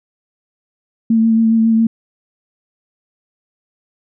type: tone with vibrato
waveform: sine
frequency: 225 Hz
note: A3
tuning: 39 cents sharp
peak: -9 dBFS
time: 1.1-1.87 s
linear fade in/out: 5 ms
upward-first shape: sine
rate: 7.3 Hz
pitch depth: 19 cents each way
effects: none